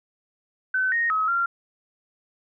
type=tone with pitch steps; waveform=sine; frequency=1520 / 1862 / 1279 / 1381 Hz; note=F#6 / A#6 / D#6 / F6; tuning=+46 / -2 / +47 / -20 cents; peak=-20 dBFS; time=0.74-1.46 s; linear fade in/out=5 ms; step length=180 ms; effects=none